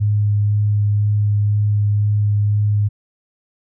sine tone with vibrato, 103.83 Hz, G#2, in tune, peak -13 dBFS, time 0-2.89 s, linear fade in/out 20 ms, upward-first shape sine, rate 2 Hz, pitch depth 9 cents each way, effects none

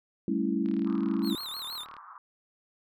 sine chord, A dominant seventh, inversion third, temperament equal, 196 / 220 / 277.2 / 329.6 Hz, G3 / A3 / C#4 / E4, 0 / 0 / 0 / 0 cents, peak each -31 dBFS, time 0.28-1.35 s, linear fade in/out 2 ms
click train, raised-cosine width 0.3 ms, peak -33 dBFS, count 50, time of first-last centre 0.66-1.967 s, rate 37.5 Hz
pink band-pass noise, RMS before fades -48 dBFS, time 0.86-2.18 s, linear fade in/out 2 ms, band 1000 to 1300 Hz, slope 48 dB/octave
45% pulse tone with vibrato, 3915 Hz, B7, 16 cents flat, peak -35 dBFS, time 1.22-1.86 s, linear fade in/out 50 ms, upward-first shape sine, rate 6.3 Hz, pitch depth 170 cents each way
effects none

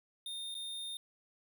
square tone with dropouts, 3648 Hz, A#7, 38 cents flat, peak -40 dBFS, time 0.26-0.97 s, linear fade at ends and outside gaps 2 ms, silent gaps 0.544-0.55 s, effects none

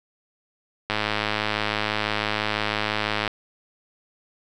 click train, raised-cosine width 0.3 ms, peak -7 dBFS, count 253, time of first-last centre 0.9-3.277 s, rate 106 Hz, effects none

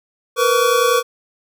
square tone cluster, 469.6 / 500 / 1134 Hz, A#4 / B4 / C#6, +13 / +21 / +39 cents, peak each -18 dBFS, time 0.36-1.03 s, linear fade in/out 50 ms, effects none

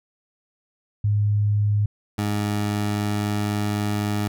sine / 20% pulse tone pair in turn, 103.83 / 103.83 Hz, G#2 / G#2, 0 / 0 cents, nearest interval unison, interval 0 cents, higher neither, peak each -17 dBFS, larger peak neither, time 1.04-1.86 / 2.18-4.28 s, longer second, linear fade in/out 5 ms, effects none

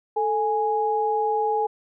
sine tone pair together, 440 / 830.6 Hz, A4 / G#5, 0 / 0 cents, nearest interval major seventh, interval 1100 cents, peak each -24 / -22 dBFS, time 0.16-1.67 s, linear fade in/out 10 ms, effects none

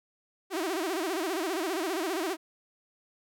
sawtooth tone with vibrato, 350 Hz, F4, 4 cents sharp, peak -25 dBFS, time 0.5-2.37 s, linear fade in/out 50 ms, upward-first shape sine, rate 15 Hz, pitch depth 210 cents each way, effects none

